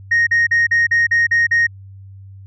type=tone bursts; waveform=sine; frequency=1864.7 Hz; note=A#6; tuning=in tune; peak=-9 dBFS; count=8; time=0.11-1.67 s; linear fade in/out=10 ms; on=160 ms; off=40 ms; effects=tanh soft clip ceiling -9 dBFS + added 97 Hz sine -35 dBFS peak until 2.46 s